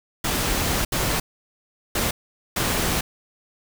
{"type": "noise bursts at uneven times", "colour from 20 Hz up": "pink", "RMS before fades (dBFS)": -23, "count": 4, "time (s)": [[0.24, 0.85], [0.92, 1.2], [1.95, 2.11], [2.56, 3.01]], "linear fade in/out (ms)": 5, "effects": []}